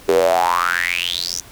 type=tone with high-pass filter sweep; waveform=square; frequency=43.65 Hz; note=F1; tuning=in tune; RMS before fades=-18 dBFS; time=0.08-1.41 s; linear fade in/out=10 ms; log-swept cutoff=400 to 6300 Hz; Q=8.9; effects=pink hiss -42 dBFS RMS until 1.51 s